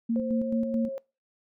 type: tone with tremolo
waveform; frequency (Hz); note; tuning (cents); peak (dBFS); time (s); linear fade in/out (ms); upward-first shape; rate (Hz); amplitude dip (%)
sine; 230.1; A#3; -22; -23; 0.09-0.89; 10; square; 4.6; 50
type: tone with pitch glide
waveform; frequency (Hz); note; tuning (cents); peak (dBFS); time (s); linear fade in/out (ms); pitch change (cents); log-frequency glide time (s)
sine; 524 to 540; C5 to C#5; +2 to -45; -31; 0.16-0.98; 0; +53; 0.31-0.58
effects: noise-tail reverb RT60 0.3 s tail -25 dB re dry